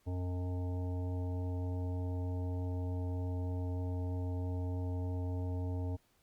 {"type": "harmonic tone with a mistuned harmonic", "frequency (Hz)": 90.3, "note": "F#2", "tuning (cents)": -42, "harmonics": [1, 3, 5, 7, 9, 10], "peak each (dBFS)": [-34, -43, -48, -51, -56, -57], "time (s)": [0.06, 5.97], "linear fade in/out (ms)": 20, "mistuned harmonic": 1, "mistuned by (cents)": -21, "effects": ["pink hiss -72 dBFS RMS until 6.22 s", "Opus 48 kbps"]}